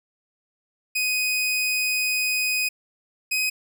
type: tone pair in turn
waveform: sawtooth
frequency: 2500 / 2516 Hz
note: D#7 / D#7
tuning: +8 / +19 cents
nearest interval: unison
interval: 11 cents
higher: second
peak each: -18 dBFS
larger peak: neither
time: 0.95-2.69 / 3.31-3.5 s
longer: first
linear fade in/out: 10 ms
effects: none